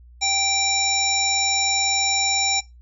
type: harmonic tone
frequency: 783 Hz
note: G5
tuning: 2 cents flat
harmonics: 1 / 3 / 5 / 7 / 9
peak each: -26 / -26 / -25 / -26 / -24 dBFS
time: 0.21-2.61 s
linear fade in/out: 20 ms
effects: noise-tail reverb RT60 0.2 s tail -19 dB re dry + added 60 Hz sine -44 dBFS peak until 2.81 s